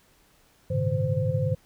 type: tone cluster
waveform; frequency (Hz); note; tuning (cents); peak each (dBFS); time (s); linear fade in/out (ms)
sine; 100.8 / 112.9 / 136.1 / 152.9 / 517; G2 / A2 / C#3 / D#3 / C5; +49 / +45 / -31 / -30 / -21; -29; 0.7-1.55; 10
effects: pink hiss -61 dBFS RMS until 1.65 s